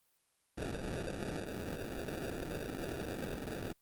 blue noise with sample-and-hold, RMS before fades -40 dBFS, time 0.57-3.73 s, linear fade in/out 10 ms, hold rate 1050 Hz, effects white hiss -75 dBFS RMS until 3.81 s + Opus 32 kbps

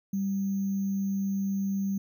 sine tone with sample-and-hold, 196 Hz, G3, in tune, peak -26 dBFS, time 0.13-1.98 s, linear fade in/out 5 ms, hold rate 6300 Hz, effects none

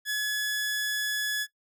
sawtooth tone, 1700 Hz, G#6, 40 cents sharp, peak -23 dBFS, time 0.05-1.47 s, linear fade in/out 50 ms, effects noise-tail reverb RT60 0.1 s tail -19 dB re dry

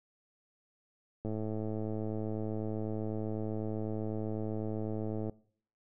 click train, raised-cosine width 2 ms, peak -24 dBFS, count 438, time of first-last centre 1.25-5.296 s, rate 108 Hz, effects noise-tail reverb RT60 0.6 s tail -23 dB re dry

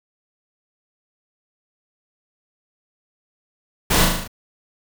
pink noise with echo, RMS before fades -17 dBFS, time 3.9-4.05 s, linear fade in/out 10 ms, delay 38 ms, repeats 6, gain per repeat -3 dB, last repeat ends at 4.278 s, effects none

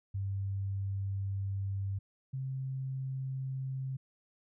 sine tone pair in turn, 98 / 132.6 Hz, G2 / C3, 0 / +23 cents, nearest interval perfect fourth, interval 523 cents, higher second, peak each -32 / -34 dBFS, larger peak first, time 0.14-1.99 / 2.33-3.97 s, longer first, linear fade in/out 10 ms, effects none

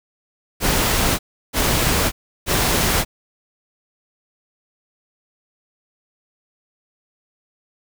pink noise bursts, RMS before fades -18 dBFS, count 3, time 0.6-3.05 s, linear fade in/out 50 ms, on 590 ms, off 340 ms, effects none

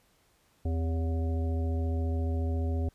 harmonic tone with a mistuned harmonic, 80.6 Hz, E2, 38 cents flat, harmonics 1 / 3 / 5 / 7 / 9, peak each -27 / -37 / -41 / -44 / -46 dBFS, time 0.65-2.89 s, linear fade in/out 5 ms, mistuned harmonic 3, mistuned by +100 cents, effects pink hiss -67 dBFS RMS until 2.94 s + resampled to 32000 Hz

